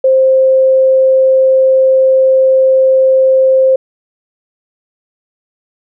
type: tone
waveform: sine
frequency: 526 Hz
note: C5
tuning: 9 cents sharp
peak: -5 dBFS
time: 0.04-3.76 s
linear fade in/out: 5 ms
effects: none